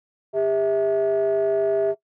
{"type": "ring-modulated tone", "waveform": "triangle", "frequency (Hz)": 125, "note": "B2", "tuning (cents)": 21, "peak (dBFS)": -12, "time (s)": [0.33, 1.95], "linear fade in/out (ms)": 50, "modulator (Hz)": 526, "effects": ["noise-tail reverb RT60 0.1 s tail -19 dB re dry", "tanh soft clip ceiling -13 dBFS"]}